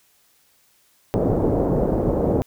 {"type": "low-pass noise", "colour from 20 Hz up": "white", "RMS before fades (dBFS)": -20, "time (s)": [1.14, 2.42], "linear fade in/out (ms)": 0, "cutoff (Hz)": 580, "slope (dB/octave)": 24, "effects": ["white hiss -60 dBFS RMS until 2.46 s"]}